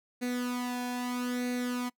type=tone with flanger; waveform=sawtooth; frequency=246.9 Hz; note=B3; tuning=in tune; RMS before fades=-33 dBFS; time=0.21-1.9 s; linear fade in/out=20 ms; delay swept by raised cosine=0.47 to 1.21 ms; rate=0.78 Hz; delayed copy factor=+0.7; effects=noise-tail reverb RT60 0.1 s tail -22 dB re dry